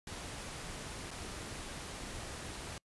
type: noise with dropouts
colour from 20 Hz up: pink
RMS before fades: -44 dBFS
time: 0.07-2.78 s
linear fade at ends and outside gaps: 2 ms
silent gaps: 1.108-1.112 s
effects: noise-tail reverb RT60 0.1 s tail -26 dB re dry + resampled to 24000 Hz